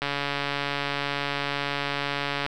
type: click train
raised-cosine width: 0.3 ms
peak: -11 dBFS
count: 348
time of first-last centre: 0.02-2.464 s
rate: 142 Hz
effects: none